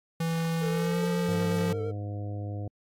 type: tone with pitch glide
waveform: square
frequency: 164.81 to 174.21 Hz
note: E3 to F3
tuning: 0 to -4 cents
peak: -27 dBFS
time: 0.2-1.73 s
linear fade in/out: 5 ms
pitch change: +96 cents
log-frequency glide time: 0.64-1.03 s
type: tone with vibrato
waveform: triangle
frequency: 450.8 Hz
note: A4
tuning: 42 cents sharp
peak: -29 dBFS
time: 0.61-1.92 s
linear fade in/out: 20 ms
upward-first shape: sine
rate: 8.9 Hz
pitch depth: 38 cents each way
type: harmonic tone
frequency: 102.5 Hz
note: G#2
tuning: 22 cents flat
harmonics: 1 / 2 / 3 / 4 / 5 / 6 / 7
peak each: -32 / -46 / -42 / -50 / -45 / -50 / -48 dBFS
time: 1.28-2.68 s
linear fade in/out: 5 ms
effects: AAC 64 kbps